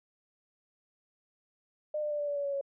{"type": "tone with pitch steps", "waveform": "sine", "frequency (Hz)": [605, 597.7, 590.5, 583.4, 576.3, 569.4, 562.5, 555.7], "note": ["D#5", "D5", "D5", "D5", "D5", "C#5", "C#5", "C#5"], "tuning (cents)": [-49, 30, 9, -12, -33, 46, 25, 4], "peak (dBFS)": -30, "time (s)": [1.94, 2.612], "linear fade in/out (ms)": 5, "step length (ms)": 84, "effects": []}